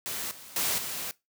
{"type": "noise with level steps", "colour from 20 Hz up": "white", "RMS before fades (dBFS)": [-34, -47, -28, -35], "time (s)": [0.06, 1.11], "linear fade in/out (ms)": 0, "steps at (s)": [0.31, 0.56, 0.78], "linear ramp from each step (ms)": 2, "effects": ["noise-tail reverb RT60 0.2 s tail -20 dB re dry", "high-pass 80 Hz 12 dB/octave"]}